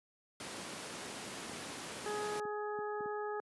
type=noise; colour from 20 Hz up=pink; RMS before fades=-43 dBFS; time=0.4-2.4 s; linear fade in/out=2 ms
type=clicks; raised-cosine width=3 ms; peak=-33 dBFS; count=10; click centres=1.101 / 1.278 / 1.496 / 1.534 / 2.142 / 2.357 / 2.453 / 2.789 / 3.007 / 3.059 s
type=harmonic tone; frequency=419.1 Hz; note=G#4; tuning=16 cents sharp; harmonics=1 / 2 / 3 / 4; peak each=-38 / -42 / -45 / -48 dBFS; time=2.06-3.4 s; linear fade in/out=0 ms
effects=high-pass 200 Hz 12 dB/octave + resampled to 24000 Hz